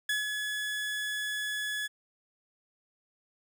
30% pulse tone with ADSR envelope, 1700 Hz, G#6, 40 cents sharp, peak -24 dBFS, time 0.09-1.88 s, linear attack 4 ms, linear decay 150 ms, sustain -5 dB, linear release 22 ms, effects none

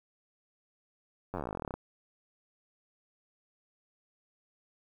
slowing click train, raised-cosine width 1 ms, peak -22 dBFS, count 22, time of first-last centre 1.34-1.74 s, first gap 10 ms, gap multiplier 1.06, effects 10-bit

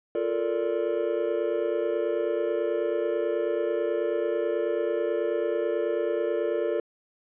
triangle chord, Bb major seventh, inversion second, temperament just, 349.6 / 437 / 466.2 / 582.7 Hz, F4 / A4 / Bb4 / D5, +2 / -12 / 0 / -14 cents, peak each -28 dBFS, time 0.15-6.8 s, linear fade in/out 2 ms, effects resampled to 8000 Hz

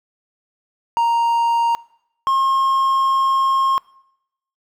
triangle tone pair in turn, 932.3 / 1073.6 Hz, A#5 / C6, 0 / +44 cents, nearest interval major second, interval 244 cents, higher second, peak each -12 dBFS, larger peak neither, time 0.97-1.75 / 2.27-3.78 s, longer second, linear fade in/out 0 ms, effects noise-tail reverb RT60 0.8 s tail -23 dB re dry

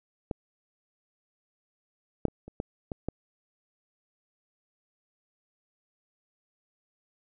clicks, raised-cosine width 2 ms, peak -17 / -8 / -30 / -30 / -18 / -20 / -17 dBFS, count 7, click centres 0.312 / 2.253 / 2.283 / 2.48 / 2.601 / 2.918 / 3.086 s, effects none

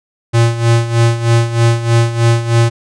square tone with tremolo, 116.54 Hz, A#2, in tune, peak -7 dBFS, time 0.33-2.7 s, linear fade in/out 20 ms, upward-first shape sine, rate 3.2 Hz, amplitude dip 75%, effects resampled to 22050 Hz

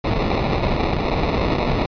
pink noise with sample-and-hold, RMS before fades -20 dBFS, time 0.04-1.86 s, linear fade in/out 5 ms, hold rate 1575 Hz, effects resampled to 11025 Hz

